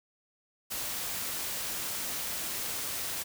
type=noise; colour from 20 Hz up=white; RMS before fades=-35 dBFS; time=0.7-3.24 s; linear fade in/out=20 ms; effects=none